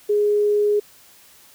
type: tone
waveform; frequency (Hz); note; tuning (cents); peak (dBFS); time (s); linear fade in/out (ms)
sine; 415.3; G#4; 0; -15; 0.09-0.8; 10
effects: white hiss -50 dBFS RMS until 1.54 s